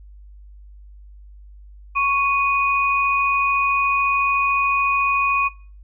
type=tone pair together; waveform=sine; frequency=1105.2 / 2481 Hz; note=C#6 / D#7; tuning=-6 / -6 cents; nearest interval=octave + major second; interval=1400 cents; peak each=-19 / -20 dBFS; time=1.95-5.49 s; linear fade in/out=20 ms; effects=noise-tail reverb RT60 0.4 s tail -20 dB re dry + added 50 Hz sine -40 dBFS peak until 5.83 s